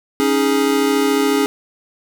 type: chord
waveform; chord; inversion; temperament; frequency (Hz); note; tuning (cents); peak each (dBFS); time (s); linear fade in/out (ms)
square; C# suspended second; none; equal; 277.2 / 311.1 / 415.3; C#4 / D#4 / G#4; 0 / 0 / 0; -18 / -22 / -18; 0.2-1.46; 0
effects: none